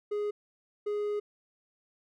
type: tone pair in turn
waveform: triangle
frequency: 415.3 / 415.3 Hz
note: G#4 / G#4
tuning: 0 / 0 cents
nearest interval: unison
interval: 0 cents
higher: neither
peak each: -27 dBFS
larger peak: neither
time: 0.11-0.31 / 0.86-1.2 s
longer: second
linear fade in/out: 10 ms
effects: none